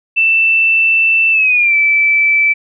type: tone with pitch glide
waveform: sine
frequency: 2663 to 2318 Hz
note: E7 to D7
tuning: +17 to -23 cents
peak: -8 dBFS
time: 0.16-2.54 s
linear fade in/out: 20 ms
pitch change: -240 cents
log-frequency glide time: 1.31-1.75 s
effects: none

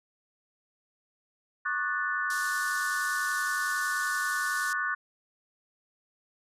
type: chord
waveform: sine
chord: D major seventh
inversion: third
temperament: equal with one note detuned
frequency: 1108.7 / 1199.3 / 1480 / 1760 Hz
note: C#6 / D6 / F#6 / A6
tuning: 0 / +36 / 0 / 0 cents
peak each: -35 / -36 / -30 / -33 dBFS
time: 1.65-4.95 s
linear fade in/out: 10 ms
type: band-pass noise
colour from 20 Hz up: pink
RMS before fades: -40 dBFS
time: 2.3-4.73 s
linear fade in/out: 2 ms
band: 4300 to 12000 Hz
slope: 24 dB/octave
effects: resampled to 32000 Hz

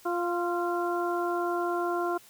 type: harmonic tone with a mistuned harmonic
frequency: 349.2 Hz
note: F4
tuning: in tune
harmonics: 1 / 2 / 3 / 4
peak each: -29 / -32 / -34 / -35 dBFS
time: 0.05-2.18 s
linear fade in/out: 10 ms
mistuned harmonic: 4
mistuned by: -22 cents
effects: white hiss -55 dBFS RMS until 2.29 s

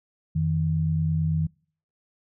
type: tone pair together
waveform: sine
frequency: 88.9 / 157.94 Hz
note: F2 / D#3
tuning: +31 / +26 cents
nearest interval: minor seventh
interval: 995 cents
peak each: -27 / -22 dBFS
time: 0.35-1.47 s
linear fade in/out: 10 ms
effects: noise-tail reverb RT60 0.5 s tail -26 dB re dry

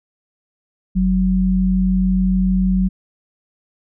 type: tone pair together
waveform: sine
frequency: 46.59 / 186.9 Hz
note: F#1 / F#3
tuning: +13 / +18 cents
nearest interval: 2 octaves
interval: 2405 cents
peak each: -19 / -14 dBFS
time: 0.95-2.89 s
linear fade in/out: 20 ms
effects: none

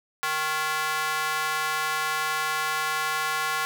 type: tone with high-pass filter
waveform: square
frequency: 155.3 Hz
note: D#3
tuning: 3 cents flat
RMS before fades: -27 dBFS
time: 0.23-3.65 s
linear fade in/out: 0 ms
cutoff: 1200 Hz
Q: 2
effects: none

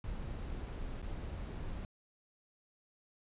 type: noise with dropouts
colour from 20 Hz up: brown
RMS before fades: -41 dBFS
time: 0.04-1.85 s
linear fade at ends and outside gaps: 1 ms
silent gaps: 1.018-1.026 s
effects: resampled to 8000 Hz

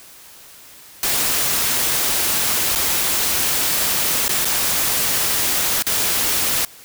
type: noise with dropouts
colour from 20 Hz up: white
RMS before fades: -19 dBFS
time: 1.03-6.65 s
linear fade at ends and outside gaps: 2 ms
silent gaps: 2.752-2.757 / 4.282-4.292 / 4.448-4.453 / 5.824-5.866 s
effects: white hiss -43 dBFS RMS until 6.84 s

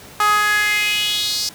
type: tone with high-pass filter sweep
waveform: sawtooth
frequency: 418.6 Hz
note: G#4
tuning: 14 cents sharp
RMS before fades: -18 dBFS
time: 0.2-1.49 s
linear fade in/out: 2 ms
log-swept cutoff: 1100 to 5100 Hz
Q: 4.4
effects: pink hiss -40 dBFS RMS until 1.54 s + high-pass 60 Hz 12 dB/octave

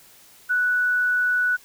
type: tone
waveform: sine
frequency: 1479 Hz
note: F#6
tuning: 1 cent flat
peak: -18 dBFS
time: 0.49-1.57 s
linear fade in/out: 20 ms
effects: white hiss -51 dBFS RMS until 1.64 s

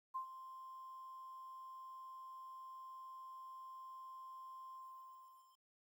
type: tone with ADSR envelope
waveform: sine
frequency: 1046.5 Hz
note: C6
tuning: in tune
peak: -38 dBFS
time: 0.14-5.62 s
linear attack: 19 ms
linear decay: 96 ms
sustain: -12 dB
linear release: 870 ms
effects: 12-bit

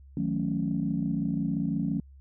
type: chord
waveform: sine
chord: D# half-diminished seventh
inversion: none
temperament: equal with one note detuned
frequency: 159.29 / 185 / 220 / 277.2 Hz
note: D#3 / F#3 / A3 / C#4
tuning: +41 / 0 / 0 / 0 cents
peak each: -31 dBFS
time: 0.17-2 s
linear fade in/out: 2 ms
effects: tanh soft clip ceiling -16 dBFS + added 68 Hz sine -48 dBFS peak until 2.2 s

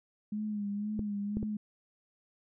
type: tone with vibrato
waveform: sine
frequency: 207.7 Hz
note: G#3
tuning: in tune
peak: -32 dBFS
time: 0.32-1.57 s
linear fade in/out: 5 ms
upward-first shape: sine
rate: 2 Hz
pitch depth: 50 cents each way
type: clicks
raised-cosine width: 3 ms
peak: -22 dBFS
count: 3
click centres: 0.993 / 1.37 / 1.429 s
effects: none

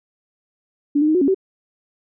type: tone with pitch steps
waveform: sine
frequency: 288.9 / 304.1 / 312 / 364.2 / 276.6 / 382.6 Hz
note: D4 / D#4 / D#4 / F#4 / C#4 / G4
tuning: -28 / -40 / +5 / -27 / -4 / -42 cents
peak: -13 dBFS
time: 0.95-1.346 s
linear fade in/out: 10 ms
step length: 66 ms
effects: none

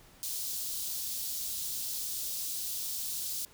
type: high-pass noise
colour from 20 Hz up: white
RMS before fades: -36 dBFS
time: 0.23-3.45 s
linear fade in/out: 0 ms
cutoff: 3700 Hz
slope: 24 dB/octave
effects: pink hiss -58 dBFS RMS until 3.53 s

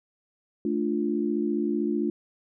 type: chord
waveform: sine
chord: D minor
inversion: second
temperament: equal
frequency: 220 / 293.7 / 349.2 Hz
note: A3 / D4 / F4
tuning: 0 / 0 / 0 cents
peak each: -28 dBFS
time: 0.65-2.1 s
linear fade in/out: 2 ms
effects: none

